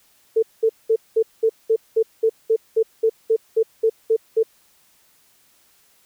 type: tone bursts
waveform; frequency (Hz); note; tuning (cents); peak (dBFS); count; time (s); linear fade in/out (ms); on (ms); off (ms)
sine; 446.6; A4; +26; -13; 16; 0.36-4.432; 10; 67; 200
effects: white hiss -58 dBFS RMS until 6.05 s